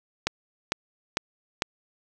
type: click train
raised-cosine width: 0.2 ms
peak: -6 dBFS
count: 4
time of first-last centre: 0.27-1.621 s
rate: 2.22 Hz
effects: 8-bit